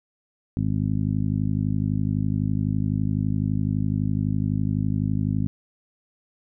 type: harmonic tone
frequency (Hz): 51.91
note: G#1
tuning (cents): 0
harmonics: 1 / 2 / 3 / 4 / 5 / 6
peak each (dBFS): -33 / -25 / -26 / -28 / -29 / -41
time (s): 0.57-5.47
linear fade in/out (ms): 0
effects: none